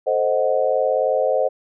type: chord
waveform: sine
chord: A diminished seventh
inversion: none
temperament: equal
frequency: 440 / 523.3 / 622.3 / 740 Hz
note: A4 / C5 / Eb5 / Gb5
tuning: 0 / 0 / 0 / 0 cents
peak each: -25 / -19 / -21 / -25 dBFS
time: 0.06-1.49 s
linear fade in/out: 20 ms
effects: none